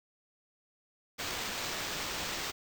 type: noise with sample-and-hold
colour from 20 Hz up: violet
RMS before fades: -37 dBFS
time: 1.18-2.52 s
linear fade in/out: 20 ms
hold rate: 11025 Hz
effects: none